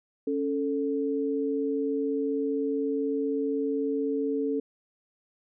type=tone pair together; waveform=sine; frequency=277.2 / 441.3 Hz; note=C#4 / A4; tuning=0 / +5 cents; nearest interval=minor sixth; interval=805 cents; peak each=-28 dBFS; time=0.27-4.6 s; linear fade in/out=5 ms; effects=none